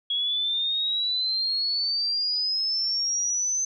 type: exponential sweep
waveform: sine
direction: up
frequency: 3322 to 6200 Hz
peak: -23 dBFS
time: 0.1-3.65 s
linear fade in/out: 5 ms
effects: none